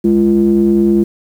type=ring-modulated tone; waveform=triangle; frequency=67.5 Hz; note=C#2; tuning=45 cents flat; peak=-3 dBFS; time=0.04-1.04 s; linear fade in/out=10 ms; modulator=275 Hz; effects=7-bit